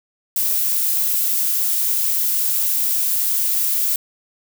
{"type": "noise", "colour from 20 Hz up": "violet", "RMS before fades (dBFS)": -19, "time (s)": [0.36, 3.96], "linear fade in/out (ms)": 2, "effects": []}